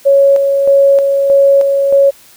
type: tone with tremolo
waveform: sine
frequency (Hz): 554.4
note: C#5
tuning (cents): 0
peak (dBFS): -4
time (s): 0.05-2.11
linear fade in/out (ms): 20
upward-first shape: square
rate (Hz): 1.6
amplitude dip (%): 40
effects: white hiss -42 dBFS RMS until 2.36 s